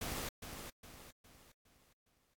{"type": "noise with echo", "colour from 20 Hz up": "pink", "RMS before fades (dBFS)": -41, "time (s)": [0.01, 0.29], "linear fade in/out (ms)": 5, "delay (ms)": 410, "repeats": 5, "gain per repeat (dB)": -7, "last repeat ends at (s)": 2.34, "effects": ["AAC 64 kbps"]}